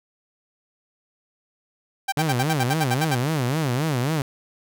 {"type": "tone bursts", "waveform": "sawtooth", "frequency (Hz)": 784, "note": "G5", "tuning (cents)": 0, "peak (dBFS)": -17, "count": 11, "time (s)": [2.08, 3.153], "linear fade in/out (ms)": 10, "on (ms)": 43, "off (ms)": 60}
{"type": "tone with vibrato", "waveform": "sawtooth", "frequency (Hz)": 139.7, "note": "C#3", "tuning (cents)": 14, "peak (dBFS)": -17, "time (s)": [2.17, 4.22], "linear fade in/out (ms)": 2, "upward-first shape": "sine", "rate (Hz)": 3.7, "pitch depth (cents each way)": 260}
{"effects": []}